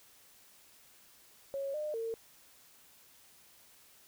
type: tone with pitch steps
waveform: sine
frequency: 551 / 605 / 454.1 Hz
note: C#5 / D#5 / A#4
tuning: -11 / -49 / -45 cents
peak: -34 dBFS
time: 1.54-2.14 s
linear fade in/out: 0 ms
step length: 200 ms
effects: white hiss -61 dBFS RMS until 4.07 s

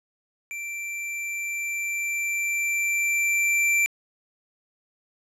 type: tone with level ramp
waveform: square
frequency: 2349 Hz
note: D7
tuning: in tune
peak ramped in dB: -32 to -19 dBFS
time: 0.51-3.86 s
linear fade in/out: 0 ms
effects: low-pass 11000 Hz 12 dB/octave

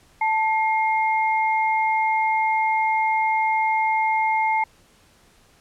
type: tone pair together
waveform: sine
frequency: 880 / 2131 Hz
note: A5 / C7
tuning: 0 / +31 cents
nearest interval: octave + minor third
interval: 1531 cents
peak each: -19 / -24 dBFS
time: 0.21-4.64 s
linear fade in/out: 5 ms
effects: pink hiss -56 dBFS RMS until 5.6 s + low-pass 11000 Hz 12 dB/octave

